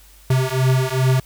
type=beating tone pair; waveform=square; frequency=128.9 / 131.4 Hz; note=C3 / C3; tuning=-26 / +8 cents; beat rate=2.5 Hz; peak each=-19 dBFS; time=0.3-1.2 s; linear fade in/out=5 ms; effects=added 50 Hz sine -47 dBFS peak until 1.25 s + white hiss -50 dBFS RMS until 1.25 s